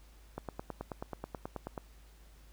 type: click train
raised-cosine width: 1 ms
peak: -24 dBFS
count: 14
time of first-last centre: 0.38-1.778 s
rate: 9.3 Hz
effects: added 52 Hz sine -55 dBFS peak until 2.52 s + pink hiss -64 dBFS RMS until 2.52 s